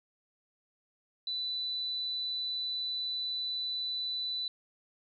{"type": "tone", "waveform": "sine", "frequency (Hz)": 3984, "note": "B7", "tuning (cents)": 14, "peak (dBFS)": -32, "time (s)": [1.27, 4.48], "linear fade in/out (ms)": 2, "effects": []}